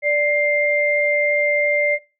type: tone pair together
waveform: sine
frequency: 587.3 / 2101 Hz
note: D5 / C7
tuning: 0 / +7 cents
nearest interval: octave + minor seventh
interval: 2207 cents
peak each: -18 dBFS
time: 0.02-1.99 s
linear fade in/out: 50 ms
effects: noise-tail reverb RT60 0.3 s tail -19 dB re dry